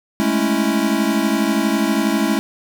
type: chord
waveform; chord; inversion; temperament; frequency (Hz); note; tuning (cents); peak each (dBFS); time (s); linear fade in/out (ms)
square; A major seventh; third; equal; 207.7 / 220 / 277.2 / 329.6; G#3 / A3 / C#4 / E4; 0 / 0 / 0 / 0; -22; 0.2-2.39; 0
effects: none